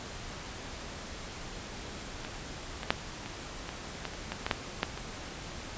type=clicks; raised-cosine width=0.3 ms; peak=-22 / -19 / -7 / -23 / -21 / -18 / -27 / -17 / -14 / -9 / -10 / -23 dBFS; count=12; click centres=2.249 / 2.832 / 2.905 / 3.26 / 3.691 / 4.053 / 4.136 / 4.32 / 4.465 / 4.512 / 4.831 / 4.976 s; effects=pink hiss -42 dBFS RMS until 5.77 s + resampled to 16000 Hz